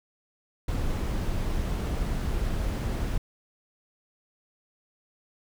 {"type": "noise", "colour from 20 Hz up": "brown", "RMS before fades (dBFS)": -28, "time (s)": [0.68, 3.18], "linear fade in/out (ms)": 5, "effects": []}